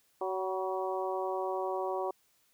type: harmonic tone with a mistuned harmonic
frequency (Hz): 187.9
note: F#3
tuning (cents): +27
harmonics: 2 / 3 / 4 / 5 / 6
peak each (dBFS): -35 / -37 / -37 / -39 / -42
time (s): 0.21-2.11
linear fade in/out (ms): 5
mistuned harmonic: 5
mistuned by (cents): +36
effects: white hiss -70 dBFS RMS until 2.53 s